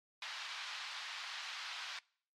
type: band-pass noise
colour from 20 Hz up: white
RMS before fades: -45 dBFS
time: 0.22-1.99 s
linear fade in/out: 2 ms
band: 900 to 4400 Hz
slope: 24 dB/octave
effects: noise-tail reverb RT60 0.6 s tail -26 dB re dry + MP3 64 kbps